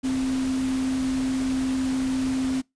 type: tone in noise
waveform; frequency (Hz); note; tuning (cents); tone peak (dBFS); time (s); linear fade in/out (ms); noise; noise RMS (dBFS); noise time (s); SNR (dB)
sine; 261.6; C4; 0; -22; 0.03-2.62; 20; pink; -36; 0.03-2.62; +11
effects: noise-tail reverb RT60 0.2 s tail -25 dB re dry + resampled to 22050 Hz